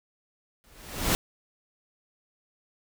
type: noise with exponential growth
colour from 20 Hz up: pink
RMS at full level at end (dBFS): -21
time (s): 0.64-1.15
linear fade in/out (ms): 0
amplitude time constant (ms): 110
effects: none